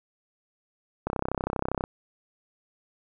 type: click train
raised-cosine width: 1 ms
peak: -13 dBFS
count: 26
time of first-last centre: 1.07-1.839 s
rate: 32.5 Hz
effects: none